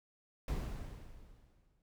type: noise with exponential decay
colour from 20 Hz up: brown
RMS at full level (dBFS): -34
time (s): 0.48-1.82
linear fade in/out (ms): 2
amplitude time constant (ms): 290
effects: none